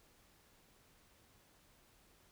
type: silence
effects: pink hiss -68 dBFS RMS until 2.31 s